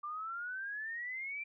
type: exponential sweep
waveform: sine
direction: up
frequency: 1174.7 to 2371 Hz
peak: -38 dBFS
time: 0.03-1.44 s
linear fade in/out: 10 ms
effects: none